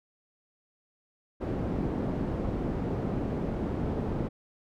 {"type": "low-pass noise", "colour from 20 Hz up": "white", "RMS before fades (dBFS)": -31, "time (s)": [1.4, 4.29], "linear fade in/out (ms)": 20, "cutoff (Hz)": 330, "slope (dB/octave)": 12, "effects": []}